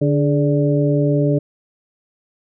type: harmonic tone with a mistuned harmonic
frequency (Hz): 145.9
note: D3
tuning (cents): -11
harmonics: 1 / 2 / 3 / 4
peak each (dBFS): -16 / -19 / -21 / -22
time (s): 0.01-1.39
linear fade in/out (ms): 10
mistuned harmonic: 3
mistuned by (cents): -64
effects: none